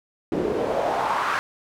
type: noise with band-pass filter sweep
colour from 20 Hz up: pink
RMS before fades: -24 dBFS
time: 0.32-1.39 s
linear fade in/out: 0 ms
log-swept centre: 320 to 1400 Hz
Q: 3.1
effects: none